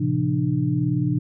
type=tone cluster; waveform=sine; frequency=112.5 / 133 / 171.1 / 300.4 Hz; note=A2 / C3 / F3 / D4; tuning=+39 / +29 / -35 / +39 cents; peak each=-28 / -22 / -25 / -25 dBFS; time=0-1.19 s; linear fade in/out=10 ms; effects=none